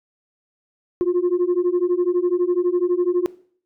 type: beating tone pair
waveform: sine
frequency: 349.2 / 361.2 Hz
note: F4 / F#4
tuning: 0 / -42 cents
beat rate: 12 Hz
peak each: -18 dBFS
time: 1.01-3.26 s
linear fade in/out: 0 ms
effects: noise-tail reverb RT60 0.5 s tail -20 dB re dry + tanh soft clip ceiling -13 dBFS